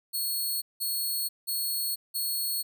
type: tone bursts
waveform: 5% pulse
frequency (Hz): 4342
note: C#8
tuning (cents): -37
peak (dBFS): -21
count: 4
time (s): 0.13-2.63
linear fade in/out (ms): 20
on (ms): 490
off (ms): 180
effects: none